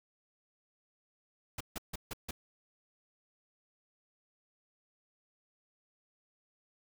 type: noise bursts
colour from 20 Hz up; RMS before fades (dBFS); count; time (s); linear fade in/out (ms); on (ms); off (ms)
pink; -39; 5; 1.58-2.31; 5; 26; 150
effects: none